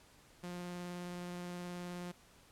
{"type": "tone with vibrato", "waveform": "sawtooth", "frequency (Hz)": 176.9, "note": "F3", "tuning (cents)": 23, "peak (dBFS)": -38, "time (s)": [0.43, 2.12], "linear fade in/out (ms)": 10, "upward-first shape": "sine", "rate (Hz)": 19, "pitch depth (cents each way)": 9, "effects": ["pink hiss -63 dBFS RMS until 2.51 s", "low-pass 12000 Hz 12 dB/octave"]}